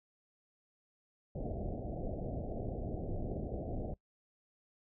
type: low-pass noise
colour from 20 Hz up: pink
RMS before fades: -39 dBFS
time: 1.35-3.94 s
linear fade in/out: 5 ms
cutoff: 740 Hz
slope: 96 dB/octave
effects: noise-tail reverb RT60 0.1 s tail -21 dB re dry